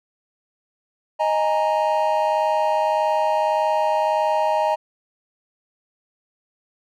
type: chord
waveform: triangle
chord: D# suspended fourth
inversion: none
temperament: equal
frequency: 622.3 / 830.6 / 932.3 Hz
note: D#5 / G#5 / A#5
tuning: 0 / 0 / 0 cents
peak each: -19 / -21 / -20 dBFS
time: 1.19-4.76 s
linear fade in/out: 20 ms
effects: none